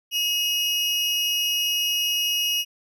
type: tone pair together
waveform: 35% pulse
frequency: 2567 / 2881 Hz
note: E7 / F#7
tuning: -47 / -47 cents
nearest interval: major second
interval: 200 cents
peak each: -29 / -20 dBFS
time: 0.11-2.65 s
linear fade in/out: 50 ms
effects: none